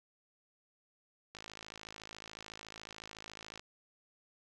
click train, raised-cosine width 0.2 ms, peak -29 dBFS, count 122, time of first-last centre 1.35-3.595 s, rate 53.9 Hz, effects none

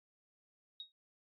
sine tone with exponential decay, 3769 Hz, A#7, 18 cents sharp, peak -40 dBFS, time 0.8-0.92 s, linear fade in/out 1 ms, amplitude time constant 26 ms, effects AAC 32 kbps

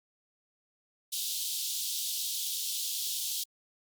pink high-pass noise, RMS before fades -34 dBFS, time 1.12-3.44 s, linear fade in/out 10 ms, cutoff 3200 Hz, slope 48 dB/octave, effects Opus 48 kbps

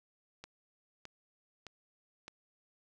click train, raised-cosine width 0.2 ms, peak -29 dBFS, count 4, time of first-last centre 0.44-2.28 s, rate 1.63 Hz, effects none

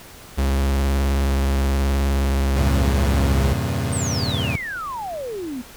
45% pulse tone with vibrato, 68.3 Hz, C#2, 25 cents flat, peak -17 dBFS, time 0.37-3.54 s, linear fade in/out 20 ms, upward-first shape square, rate 19 Hz, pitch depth 47 cents each way
30% pulse chord, E diminished seventh, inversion none, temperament equal with one note detuned, 82.41 / 98 / 116.54 / 135.58 Hz, E2 / G2 / Bb2 / Db3, 0 / 0 / 0 / -38 cents, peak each -24 dBFS, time 2.56-4.56 s, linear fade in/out 5 ms
sine exponential sweep, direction down, 8870 to 234 Hz, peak -26 dBFS, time 3.92-5.62 s, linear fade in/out 10 ms
effects pink hiss -42 dBFS RMS until 5.76 s

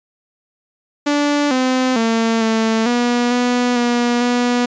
sawtooth tone with pitch steps, 290.7 / 257 / 227 / 223 / 241.8 / 245.5 / 240.5 / 243.8 Hz, D4 / C4 / A#3 / A3 / B3 / B3 / B3 / B3, -18 / -31 / -46 / +23 / -36 / -10 / -46 / -22 cents, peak -10 dBFS, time 1.06-4.66 s, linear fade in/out 10 ms, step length 450 ms, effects resampled to 16000 Hz

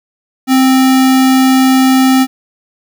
sine tone with sample-and-hold, 261.6 Hz, C4, in tune, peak -5 dBFS, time 0.47-2.27 s, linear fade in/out 50 ms, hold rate 1050 Hz, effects none

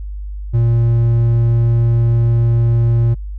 triangle tone, 116.54 Hz, A#2, in tune, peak -8 dBFS, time 0.53-3.15 s, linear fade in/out 20 ms, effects added 50 Hz sine -23 dBFS peak until 3.38 s

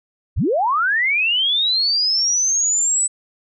sine linear sweep, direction up, 30.13 to 8010 Hz, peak -15 dBFS, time 0.36-3.08 s, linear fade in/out 20 ms, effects none

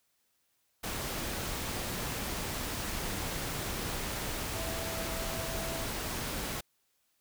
sine tone in noise, 658 Hz, E5, 3 cents flat, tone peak -41 dBFS, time 4.54-5.84 s, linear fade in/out 10 ms, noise pink, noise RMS -36 dBFS, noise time 0.83-6.61 s, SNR -8 dB, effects white hiss -75 dBFS RMS until 7.2 s

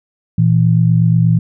sine tone pair together, 116.81 / 165.2 Hz, A#2 / E3, +4 / +4 cents, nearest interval tritone, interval 600 cents, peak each -11 dBFS, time 0.38-1.39 s, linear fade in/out 5 ms, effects none

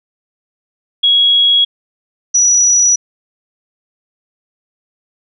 sine tone pair in turn, 3322 / 5866 Hz, G#7 / F#8, 0 / -16 cents, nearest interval minor seventh, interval 984 cents, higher second, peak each -7 dBFS, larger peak neither, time 1.03-1.65 / 2.34-2.96 s, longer neither, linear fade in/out 10 ms, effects none

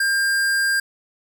square tone, 1600 Hz, G6, 35 cents sharp, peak -18 dBFS, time 0-0.8 s, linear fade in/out 5 ms, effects none

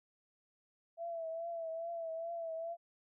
sine tone with vibrato, 664 Hz, E5, 12 cents sharp, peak -38 dBFS, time 0.97-2.77 s, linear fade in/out 50 ms, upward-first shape triangle, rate 2.4 Hz, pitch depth 53 cents each way, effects none

